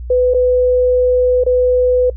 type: tone with dropouts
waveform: sine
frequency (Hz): 500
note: B4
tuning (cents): +21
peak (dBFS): -9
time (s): 0.1-2.1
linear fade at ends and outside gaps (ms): 5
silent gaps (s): 0.338-0.344 / 1.438-1.463
effects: noise-tail reverb RT60 0.1 s tail -22 dB re dry + added 60 Hz sine -24 dBFS peak until 2.16 s